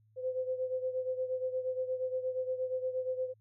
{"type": "beating tone pair", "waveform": "sine", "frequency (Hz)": [511, 519.5], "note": ["C5", "C5"], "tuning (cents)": [-41, -12], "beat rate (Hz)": 8.5, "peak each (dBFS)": [-33, -38], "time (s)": [0.16, 3.34], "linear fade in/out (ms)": 50, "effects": ["added 108 Hz sine -64 dBFS peak until 3.4 s"]}